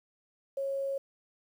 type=tone with quantisation; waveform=sine; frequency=548 Hz; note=C#5; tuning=20 cents flat; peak=-30 dBFS; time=0.57-0.98 s; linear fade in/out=5 ms; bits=10; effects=none